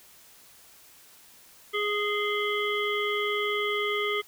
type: harmonic tone with a mistuned harmonic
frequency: 415.3 Hz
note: G#4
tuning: in tune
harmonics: 1 / 3 / 5 / 7 / 8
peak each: -29 / -32 / -30 / -37 / -36 dBFS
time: 1.73-4.22 s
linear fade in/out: 20 ms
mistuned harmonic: 7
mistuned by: +88 cents
effects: white hiss -54 dBFS RMS until 4.27 s